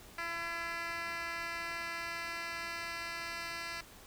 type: tone with band-pass filter sweep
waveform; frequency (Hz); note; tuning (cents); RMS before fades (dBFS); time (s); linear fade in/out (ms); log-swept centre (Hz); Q
10% pulse; 337.3; E4; +40; -40; 0.18-3.81; 5; 2100 to 3300; 1.1
effects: pink hiss -55 dBFS RMS until 4.06 s